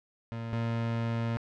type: tone pair in turn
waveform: 30% pulse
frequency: 115 / 115.52 Hz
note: A#2 / A#2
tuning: -23 / -15 cents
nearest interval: unison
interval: 8 cents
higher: second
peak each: -32 / -26 dBFS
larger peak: second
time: 0.32-0.53 / 0.53-1.37 s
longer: second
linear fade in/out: 0 ms
effects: low-pass 3000 Hz 12 dB/octave